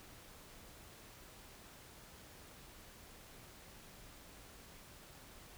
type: silence
effects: pink hiss -57 dBFS RMS until 5.57 s